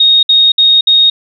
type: tone bursts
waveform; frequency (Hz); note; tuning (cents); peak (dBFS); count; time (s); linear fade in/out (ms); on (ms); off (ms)
sine; 3729; A#7; 0; -4; 4; 0-1.1; 5; 230; 60
effects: none